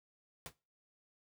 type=noise with exponential decay; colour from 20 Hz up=pink; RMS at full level=-40 dBFS; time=0.46-0.54 s; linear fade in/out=1 ms; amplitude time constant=16 ms; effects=noise-tail reverb RT60 0.3 s tail -21 dB re dry